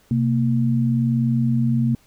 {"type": "tone pair together", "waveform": "sine", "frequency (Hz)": [129.2, 230.2], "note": ["C3", "A#3"], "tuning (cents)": [-21, -22], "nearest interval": "minor seventh", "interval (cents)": 999, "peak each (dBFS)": -19, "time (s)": [0.11, 1.95], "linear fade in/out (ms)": 2, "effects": ["pink hiss -57 dBFS RMS until 2.06 s"]}